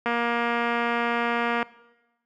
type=click train; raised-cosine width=0.5 ms; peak=-11 dBFS; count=371; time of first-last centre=0.06-1.628 s; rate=236 Hz; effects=noise-tail reverb RT60 1.0 s tail -20 dB re dry + high-pass 150 Hz 12 dB/octave